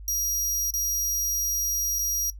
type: tone with dropouts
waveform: sawtooth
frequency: 5730 Hz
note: F8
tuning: 44 cents sharp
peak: -21 dBFS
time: 0.08-2.3 s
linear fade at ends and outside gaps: 1 ms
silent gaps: 0.705-0.738 / 1.987-1.991 s
effects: noise-tail reverb RT60 0.1 s tail -19 dB re dry + added 50 Hz sine -38 dBFS peak until 2.39 s